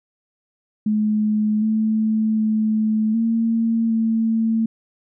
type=tone with pitch steps; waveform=sine; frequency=213.1 / 218.4 / 217 / 227.6 / 224.5 Hz; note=G#3 / A3 / A3 / A#3 / A3; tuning=+45 / -13 / -24 / -41 / +35 cents; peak=-16 dBFS; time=0.86-4.66 s; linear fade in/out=5 ms; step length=760 ms; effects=none